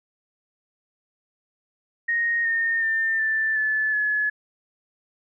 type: tone with pitch steps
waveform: sine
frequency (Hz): 1864.7 / 1831.6 / 1799.1 / 1767.2 / 1735.8 / 1705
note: A#6 / A#6 / A6 / A6 / A6 / G#6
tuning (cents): 0 / -31 / +38 / +7 / -24 / +45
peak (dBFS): -20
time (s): 2.08-4.3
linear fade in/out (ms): 10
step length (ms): 370
effects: none